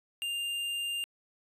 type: tone with tanh clipping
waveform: sine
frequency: 2800 Hz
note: F7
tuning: 4 cents sharp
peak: -33 dBFS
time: 0.22-1.04 s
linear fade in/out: 0 ms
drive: 15 dB
effects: resampled to 32000 Hz